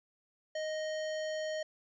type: tone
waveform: square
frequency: 622.3 Hz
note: D#5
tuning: in tune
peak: -35 dBFS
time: 0.55-1.63 s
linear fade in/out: 5 ms
effects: resampled to 16000 Hz